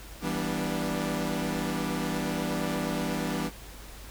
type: chord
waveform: sawtooth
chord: E minor seventh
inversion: none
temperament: equal with one note detuned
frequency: 164.81 / 196 / 243 / 293.7 Hz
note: E3 / G3 / B3 / D4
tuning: 0 / 0 / -28 / 0 cents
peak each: -30 dBFS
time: 0.21-3.51 s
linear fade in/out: 50 ms
effects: added 50 Hz sine -45 dBFS peak until 4.1 s + pink hiss -47 dBFS RMS until 4.1 s